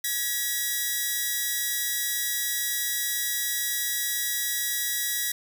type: tone pair together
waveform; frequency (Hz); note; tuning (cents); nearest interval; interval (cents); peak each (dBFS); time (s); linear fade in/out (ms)
5% pulse; 1673 / 1933; G#6 / B6; +12 / -38; minor third; 250; -22 / -16; 0.04-5.32; 5
effects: 9-bit